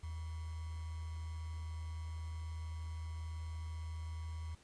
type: tone with sample-and-hold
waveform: sine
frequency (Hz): 80.5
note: E2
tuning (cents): -41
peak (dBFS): -40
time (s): 0.03-4.55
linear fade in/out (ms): 5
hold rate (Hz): 1050
effects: pink hiss -65 dBFS RMS until 4.63 s + resampled to 22050 Hz